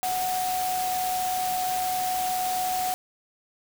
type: tone in noise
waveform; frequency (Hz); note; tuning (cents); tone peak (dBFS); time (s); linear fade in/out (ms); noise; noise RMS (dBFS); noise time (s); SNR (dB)
sine; 738; F#5; -5; -25; 0.03-2.94; 0; white; -33; 0.03-2.94; +5
effects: none